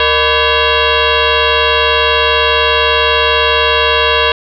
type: tone with frequency modulation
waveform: sine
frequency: 1146 Hz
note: D6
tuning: 43 cents flat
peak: -8 dBFS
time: 0-4.32 s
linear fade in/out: 2 ms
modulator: 537 Hz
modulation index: 4.7
effects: none